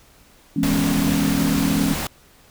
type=chord; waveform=sine; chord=C# minor seventh; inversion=first; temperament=equal; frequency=164.81 / 207.7 / 246.9 / 277.2 Hz; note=E3 / G#3 / B3 / C#4; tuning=0 / 0 / 0 / 0 cents; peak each=-24 / -23 / -25 / -21 dBFS; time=0.56-1.94 s; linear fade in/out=5 ms
type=noise; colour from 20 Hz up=pink; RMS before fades=-26 dBFS; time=0.63-2.07 s; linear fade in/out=2 ms
effects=pink hiss -52 dBFS RMS until 2.5 s